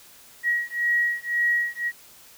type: beating tone pair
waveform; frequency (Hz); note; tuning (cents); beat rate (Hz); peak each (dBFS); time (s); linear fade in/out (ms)
sine; 1904 / 1905.9; A#6 / A#6; +36 / +38; 1.9; -24; 0.43-1.92; 50
effects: white hiss -50 dBFS RMS until 2.37 s